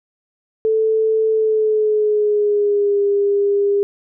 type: tone with pitch glide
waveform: sine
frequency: 440 to 403.5 Hz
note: A4 to G#4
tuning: 0 to -50 cents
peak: -13 dBFS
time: 0.65-3.83 s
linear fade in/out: 0 ms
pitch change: -150 cents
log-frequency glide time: 1.3-3.01 s
effects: none